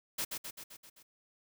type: noise with echo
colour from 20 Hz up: white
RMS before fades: -35 dBFS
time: 0.18-0.25 s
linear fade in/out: 10 ms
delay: 130 ms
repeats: 6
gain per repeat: -4 dB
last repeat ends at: 1.03 s
effects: none